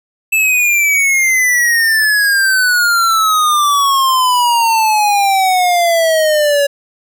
square exponential sweep, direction down, 2637 to 562 Hz, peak -10 dBFS, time 0.32-6.67 s, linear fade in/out 10 ms, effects none

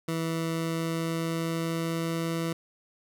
20% pulse tone with pitch glide, 163.7 to 165.41 Hz, E3 to E3, -12 to +6 cents, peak -23 dBFS, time 0.08-2.53 s, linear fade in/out 5 ms, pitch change +18 cents, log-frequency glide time 0.23-2.31 s, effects none

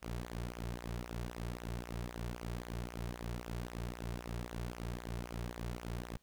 sawtooth tone with flanger, 59.1 Hz, A#1, 24 cents sharp, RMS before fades -42 dBFS, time 0.02-6.17 s, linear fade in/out 0 ms, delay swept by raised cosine 0.21 to 4.01 ms, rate 3.8 Hz, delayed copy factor -0.75, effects pink hiss -73 dBFS RMS until 6.22 s

